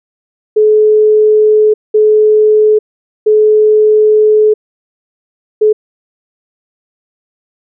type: tone bursts at uneven times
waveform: sine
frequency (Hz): 428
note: A4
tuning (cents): -48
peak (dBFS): -4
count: 4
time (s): 0.56-1.74 / 1.94-2.79 / 3.26-4.54 / 5.61-5.73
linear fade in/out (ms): 10
effects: none